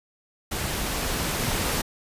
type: noise with level ramp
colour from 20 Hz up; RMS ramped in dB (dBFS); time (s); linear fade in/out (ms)
pink; -29 to -25; 0.51-1.82; 10
effects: resampled to 32000 Hz